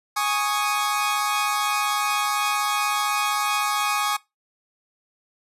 sawtooth chord, Ab suspended fourth, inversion none, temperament equal, 830.6 / 1108.7 / 1244.5 Hz, Ab5 / Db6 / Eb6, 0 / 0 / 0 cents, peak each -22 dBFS, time 0.16-4.17 s, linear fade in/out 10 ms, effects noise-tail reverb RT60 0.2 s tail -21 dB re dry + resampled to 32000 Hz

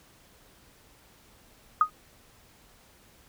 sine tone with exponential decay, 1247 Hz, D#6, 3 cents sharp, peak -13 dBFS, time 1.81-1.9 s, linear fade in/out 2 ms, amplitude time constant 19 ms, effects pink hiss -58 dBFS RMS until 3.28 s

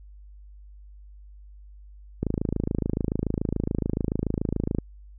click train, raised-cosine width 3 ms, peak -12 dBFS, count 70, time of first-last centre 2.23-4.786 s, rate 27 Hz, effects added 50 Hz sine -44 dBFS peak until 5.18 s

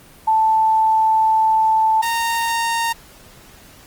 sine / sawtooth tone pair in turn, 880 / 923.5 Hz, A5 / A#5, 0 / -16 cents, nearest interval minor second, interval 84 cents, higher second, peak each -12 / -14 dBFS, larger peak first, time 0.27-2.02 / 2.02-2.93 s, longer first, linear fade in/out 10 ms, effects pink hiss -45 dBFS RMS until 3.86 s + Opus 24 kbps

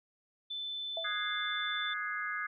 sine tone, 3520 Hz, A7, in tune, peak -36 dBFS, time 0.5-1.94 s, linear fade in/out 10 ms
sine tone with exponential decay, 661 Hz, E5, 5 cents sharp, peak -33 dBFS, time 0.97-1.19 s, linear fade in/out 2 ms, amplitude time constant 47 ms
sine chord, Ab dominant seventh, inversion second, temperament equal, 1244.5 / 1480 / 1661.2 / 2093 Hz, Eb6 / Gb6 / Ab6 / C7, 0 / 0 / 0 / 0 cents, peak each -39 / -42 / -37 / -41 dBFS, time 1.04-2.47 s, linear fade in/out 10 ms
effects none

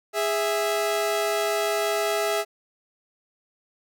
sawtooth tone pair together, 412.6 / 659.3 Hz, G#4 / E5, -11 / 0 cents, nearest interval minor sixth, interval 811 cents, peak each -22 / -21 dBFS, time 0.13-2.45 s, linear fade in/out 50 ms, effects none

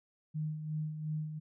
sine tone with tremolo, 154.2 Hz, D#3, 15 cents flat, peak -32 dBFS, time 0.34-1.4 s, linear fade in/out 20 ms, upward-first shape sine, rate 2.8 Hz, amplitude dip 55%, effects none

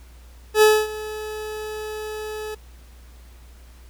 40% pulse tone with ADSR envelope, 429.1 Hz, A4, 43 cents flat, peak -9 dBFS, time 0.54-2.55 s, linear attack 80 ms, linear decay 250 ms, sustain -19 dB, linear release 9 ms, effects added 60 Hz sine -43 dBFS peak until 3.89 s + pink hiss -54 dBFS RMS until 3.89 s

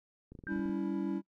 clicks, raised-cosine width 3 ms, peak -36 dBFS, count 10, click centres 0.32 / 0.352 / 0.39 / 0.438 / 0.469 / 0.522 / 0.562 / 0.593 / 0.658 / 0.695 s
triangle chord, C# diminished, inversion second, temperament equal with one note detuned, 196 / 283 / 329.6 Hz, G3 / C#4 / E4, 0 / +36 / 0 cents, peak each -34 dBFS, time 0.47-1.22 s, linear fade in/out 50 ms
sine tone with exponential decay, 1575 Hz, G6, 8 cents sharp, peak -37 dBFS, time 0.47-0.9 s, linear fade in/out 1 ms, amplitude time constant 92 ms
effects noise-tail reverb RT60 0.1 s tail -23 dB re dry

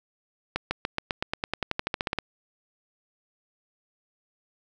accelerating click train, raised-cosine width 0.3 ms, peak -10 dBFS, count 18, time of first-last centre 0.56-2.187 s, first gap 150 ms, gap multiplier 0.94, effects none

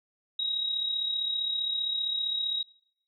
sine tone with amplitude modulation, 3811 Hz, A#7, 38 cents sharp, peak -25 dBFS, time 0.39-2.63 s, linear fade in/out 5 ms, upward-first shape sine, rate 35.3 Hz, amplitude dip 55%, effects noise-tail reverb RT60 0.7 s tail -22 dB re dry

